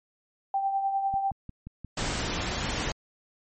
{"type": "tone with tremolo", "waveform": "sine", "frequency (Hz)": 784, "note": "G5", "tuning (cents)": 0, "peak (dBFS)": -22, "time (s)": [0.54, 1.31], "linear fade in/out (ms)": 2, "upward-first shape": "triangle", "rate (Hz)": 10, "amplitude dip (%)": 55}
{"type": "click train", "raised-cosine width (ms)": 5, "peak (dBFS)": -27, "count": 8, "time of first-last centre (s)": [1.14, 2.377], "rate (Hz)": 5.66}
{"type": "noise", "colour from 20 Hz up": "pink", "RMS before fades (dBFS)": -30, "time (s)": [1.97, 2.92], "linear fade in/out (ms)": 5}
{"effects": ["MP3 32 kbps"]}